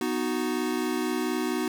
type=chord; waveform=square; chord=B major; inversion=none; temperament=equal; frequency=246.9 / 311.1 / 370 Hz; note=B3 / D#4 / F#4; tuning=0 / 0 / 0 cents; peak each=-31 dBFS; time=0.01-1.68 s; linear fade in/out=2 ms; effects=none